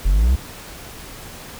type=exponential sweep; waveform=triangle; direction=up; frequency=42.32 to 69.3 Hz; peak=-10 dBFS; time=0.05-0.36 s; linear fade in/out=10 ms; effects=pink hiss -37 dBFS RMS until 1.59 s